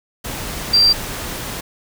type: tone in noise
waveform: sine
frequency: 4712 Hz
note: D8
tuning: 5 cents sharp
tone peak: -9 dBFS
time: 0.73-0.93 s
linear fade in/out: 10 ms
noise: pink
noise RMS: -27 dBFS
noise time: 0.24-1.61 s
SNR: +15 dB
effects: none